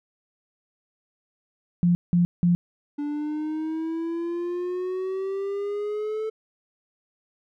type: tone bursts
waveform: sine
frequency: 174.61 Hz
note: F3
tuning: in tune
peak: -16 dBFS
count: 3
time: 1.83-2.55 s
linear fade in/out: 0 ms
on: 120 ms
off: 180 ms
type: exponential sweep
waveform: triangle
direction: up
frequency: 289.7 to 440 Hz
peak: -24 dBFS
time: 2.98-6.3 s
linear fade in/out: 10 ms
effects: none